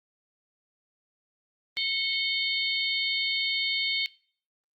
harmonic tone with a mistuned harmonic, 730 Hz, F#5, 24 cents flat, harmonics 3 / 4 / 5 / 6, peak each -30 / -31 / -32 / -33 dBFS, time 1.77-4.06 s, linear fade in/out 0 ms, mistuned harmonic 4, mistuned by +110 cents, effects noise-tail reverb RT60 0.5 s tail -23 dB re dry + Opus 32 kbps

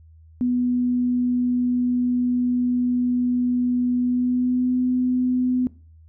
sine tone with pitch glide, 246.9 to 251.8 Hz, B3 to B3, 0 to +34 cents, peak -18 dBFS, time 0.41-5.67 s, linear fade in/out 0 ms, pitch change +34 cents, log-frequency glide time 4-4.76 s, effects noise-tail reverb RT60 0.4 s tail -20 dB re dry + added 80 Hz sine -46 dBFS peak until 6.08 s

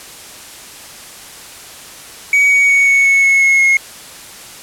triangle tone with pitch steps, 2260 / 2246 / 2231 / 2217 / 2203 / 2189 / 2175 / 2162 Hz, C#7 / C#7 / C#7 / C#7 / C#7 / C#7 / C#7 / C#7, +33 / +22 / +11 / 0 / -11 / -22 / -33 / -44 cents, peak -6 dBFS, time 2.33-3.77 s, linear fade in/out 2 ms, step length 180 ms, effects white hiss -34 dBFS RMS until 4.62 s + low-pass 11000 Hz 12 dB/octave

